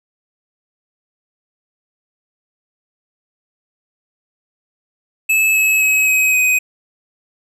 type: tone with pitch steps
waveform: square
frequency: 2604 / 2580 / 2556 / 2533 / 2509 Hz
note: E7 / E7 / D#7 / D#7 / D#7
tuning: -22 / -38 / +46 / +30 / +14 cents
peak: -12 dBFS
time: 5.29-6.59 s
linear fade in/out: 10 ms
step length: 260 ms
effects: none